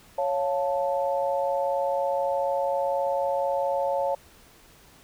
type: chord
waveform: sine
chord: Db augmented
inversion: none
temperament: equal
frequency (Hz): 554.4 / 698.5 / 880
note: Db5 / F5 / A5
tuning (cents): 0 / 0 / 0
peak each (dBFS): -25 / -30 / -29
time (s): 0.18-4.15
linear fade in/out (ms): 5
effects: pink hiss -54 dBFS RMS until 5.03 s